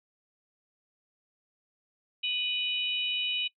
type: tone cluster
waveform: sine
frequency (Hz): 2486 / 2967 / 3803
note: D#7 / F#7 / A#7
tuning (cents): -2 / +4 / +34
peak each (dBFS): -33 / -30 / -36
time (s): 2.23-3.48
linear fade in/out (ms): 10
effects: noise-tail reverb RT60 0.1 s tail -22 dB re dry